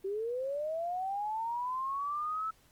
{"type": "linear sweep", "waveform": "sine", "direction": "up", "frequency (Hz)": [377.8, 1318.5], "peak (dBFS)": -32, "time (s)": [0.04, 2.51], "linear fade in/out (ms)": 10, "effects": ["pink hiss -65 dBFS RMS until 2.71 s", "Opus 24 kbps"]}